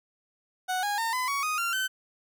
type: tone with pitch steps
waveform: 30% pulse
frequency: 740 / 821.1 / 911 / 1010.9 / 1121.6 / 1244.5 / 1380.9 / 1532.2 Hz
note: F#5 / G#5 / A#5 / B5 / C#6 / D#6 / F6 / G6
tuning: 0 / -20 / -40 / +40 / +20 / 0 / -20 / -40 cents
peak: -24 dBFS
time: 0.68-1.88 s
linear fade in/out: 20 ms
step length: 150 ms
effects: none